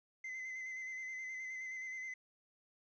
triangle tone with vibrato, 2051 Hz, C7, 35 cents flat, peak -40 dBFS, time 0.24-2.14 s, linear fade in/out 5 ms, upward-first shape square, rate 9.5 Hz, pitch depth 24 cents each way, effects resampled to 16000 Hz + 12-bit

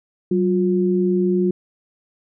sine tone pair together, 188.7 / 356.8 Hz, F#3 / F4, +34 / +37 cents, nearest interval major seventh, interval 1103 cents, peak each -18 dBFS, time 0.31-1.51 s, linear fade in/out 5 ms, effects none

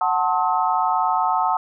sine chord, F# diminished seventh, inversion none, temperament just, 740 / 888 / 1065.6 / 1278.7 Hz, F#5 / A5 / C6 / Eb6, 0 / +16 / +31 / +47 cents, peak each -22 / -21 / -25 / -24 dBFS, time 0.01-1.57 s, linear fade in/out 2 ms, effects none

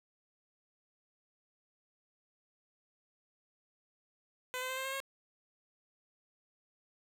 10% pulse tone with pitch steps, 506 / 513.1 / 520.2 / 527.5 / 534.9 / 542.3 Hz, B4 / C5 / C5 / C5 / C5 / C#5, +42 / -34 / -10 / +14 / +38 / -38 cents, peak -28 dBFS, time 4.54-5.002 s, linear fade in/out 0 ms, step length 77 ms, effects none

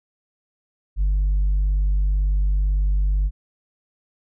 sine tone with tanh clipping, 49 Hz, G1, in tune, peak -17 dBFS, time 0.96-3.31 s, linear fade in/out 50 ms, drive 1 dB, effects none

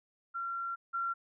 sine tone pair in turn, 1370 / 1370 Hz, F6 / F6, -34 / -34 cents, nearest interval unison, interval 0 cents, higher neither, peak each -34 / -31 dBFS, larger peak second, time 0.34-0.76 / 0.93-1.14 s, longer first, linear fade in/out 20 ms, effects none

